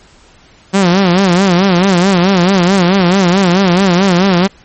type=tone with vibrato; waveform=sawtooth; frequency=185 Hz; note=F#3; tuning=in tune; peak=-3 dBFS; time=0.73-4.48 s; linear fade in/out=20 ms; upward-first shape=sine; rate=4.6 Hz; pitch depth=130 cents each way; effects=pink hiss -44 dBFS RMS until 4.64 s + MP3 32 kbps